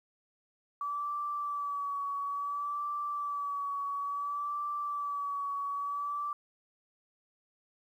sine tone with vibrato, 1149 Hz, D6, 38 cents flat, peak -32 dBFS, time 0.81-6.33 s, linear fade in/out 2 ms, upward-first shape sine, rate 0.58 Hz, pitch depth 32 cents each way, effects 11-bit

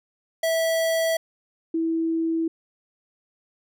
square / sine tone pair in turn, 654 / 327 Hz, E5 / E4, -14 / -14 cents, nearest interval octave, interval 1200 cents, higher first, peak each -21 dBFS, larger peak neither, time 0.43-1.17 / 1.74-2.48 s, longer neither, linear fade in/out 5 ms, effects none

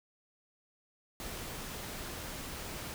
pink noise, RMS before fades -42 dBFS, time 1.2-2.94 s, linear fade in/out 0 ms, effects none

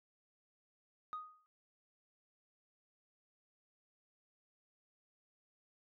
sine tone with exponential decay, 1244.5 Hz, D#6, in tune, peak -36 dBFS, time 1.13-1.46 s, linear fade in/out 0 ms, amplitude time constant 71 ms, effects tanh soft clip ceiling -37 dBFS

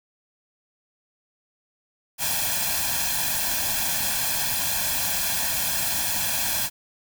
white noise with comb filter, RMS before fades -25 dBFS, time 2.18-6.7 s, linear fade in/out 50 ms, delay 1.2 ms, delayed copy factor +0.8, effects none

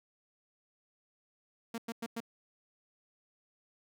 sawtooth tone bursts, 230 Hz, A#3, 23 cents flat, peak -32 dBFS, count 4, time 1.74-2.204 s, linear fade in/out 5 ms, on 41 ms, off 100 ms, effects none

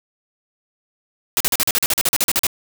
white noise bursts, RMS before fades -17 dBFS, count 15, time 1.37-2.468 s, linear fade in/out 0 ms, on 34 ms, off 42 ms, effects none

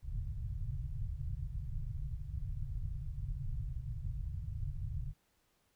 pink low-pass noise, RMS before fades -39 dBFS, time 0.02-5.14 s, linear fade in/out 50 ms, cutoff 150 Hz, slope 96 dB/octave, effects pink hiss -75 dBFS RMS until 5.75 s

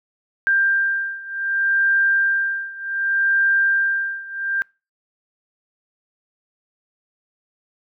sine beating tone pair, 1587 / 1587.66 Hz, G6 / G6, +21 / +22 cents, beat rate 0.66 Hz, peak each -19 / -21 dBFS, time 0.47-4.62 s, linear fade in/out 0 ms, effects noise-tail reverb RT60 0.3 s tail -26 dB re dry

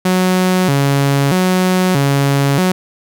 sawtooth tone with vibrato, 160.4 Hz, E3, 47 cents flat, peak -7 dBFS, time 0.05-2.72 s, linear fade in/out 5 ms, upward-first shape square, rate 0.79 Hz, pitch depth 240 cents each way, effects none

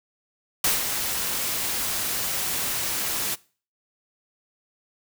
white noise with ADSR envelope, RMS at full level -20 dBFS, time 0.64-3.36 s, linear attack 4 ms, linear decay 160 ms, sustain -7 dB, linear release 26 ms, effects noise-tail reverb RT60 0.4 s tail -22 dB re dry

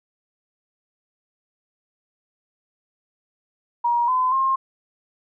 sine tone with pitch steps, 951 / 1019 / 1065 Hz, A#5 / C6 / C6, +34 / -46 / +30 cents, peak -17 dBFS, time 3.84-4.56 s, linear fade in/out 10 ms, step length 240 ms, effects none

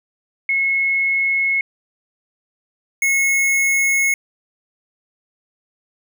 sine / square tone pair in turn, 2179 / 2179 Hz, C#7 / C#7, -30 / -30 cents, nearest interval unison, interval 0 cents, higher neither, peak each -15 dBFS, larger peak neither, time 0.49-1.61 / 3.02-4.14 s, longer neither, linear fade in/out 2 ms, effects none

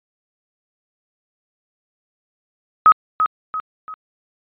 sine tone with echo, 1269 Hz, D#6, 34 cents sharp, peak -5 dBFS, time 2.86-2.92 s, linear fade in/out 0 ms, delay 340 ms, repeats 3, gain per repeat -8 dB, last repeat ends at 3.94 s, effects resampled to 8000 Hz

